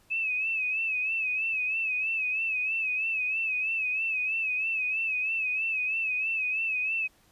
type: tone with vibrato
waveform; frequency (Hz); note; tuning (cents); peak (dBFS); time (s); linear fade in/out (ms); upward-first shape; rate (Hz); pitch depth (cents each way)
sine; 2582; E7; -37; -26; 0.1-7.08; 20; sine; 3.1; 70
effects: pink hiss -63 dBFS RMS until 7.31 s + resampled to 32000 Hz